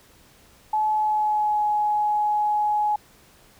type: tone with pitch glide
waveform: sine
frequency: 858 to 840.3 Hz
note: A5 to G#5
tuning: -44 to +20 cents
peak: -19 dBFS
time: 0.73-2.96 s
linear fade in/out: 5 ms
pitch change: -36 cents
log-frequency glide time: 0.89-1.65 s
effects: pink hiss -54 dBFS RMS until 3.59 s